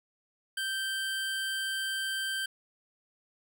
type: tone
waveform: 25% pulse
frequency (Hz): 1563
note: G6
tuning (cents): -6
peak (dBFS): -27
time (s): 0.57-2.46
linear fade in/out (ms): 5
effects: none